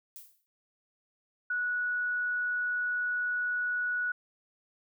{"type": "noise with exponential decay", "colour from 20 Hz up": "violet", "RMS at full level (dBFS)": -43, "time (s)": [0.16, 0.46], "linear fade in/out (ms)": 0, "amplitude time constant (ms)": 65}
{"type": "tone", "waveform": "sine", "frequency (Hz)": 1468, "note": "F#6", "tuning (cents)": -14, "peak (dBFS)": -28, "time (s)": [1.5, 4.12], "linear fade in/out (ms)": 5}
{"effects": []}